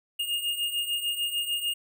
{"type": "beating tone pair", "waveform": "square", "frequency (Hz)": [2834, 2840.7], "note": ["F7", "F7"], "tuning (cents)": [25, 29], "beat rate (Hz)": 6.7, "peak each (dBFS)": [-34, -29], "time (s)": [0.19, 1.74], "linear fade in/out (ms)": 10, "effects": []}